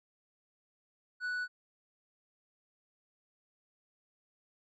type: tone with tanh clipping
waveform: sine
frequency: 1480 Hz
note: F#6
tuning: in tune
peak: -34 dBFS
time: 1.2-1.48 s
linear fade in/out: 50 ms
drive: 5 dB
effects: none